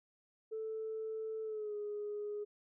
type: tone with pitch glide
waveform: sine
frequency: 440 to 415.8 Hz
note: A4 to G#4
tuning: 0 to +2 cents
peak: -37 dBFS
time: 0.51-2.45 s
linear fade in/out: 20 ms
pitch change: -98 cents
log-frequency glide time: 1.43-1.75 s
effects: tanh soft clip ceiling -33 dBFS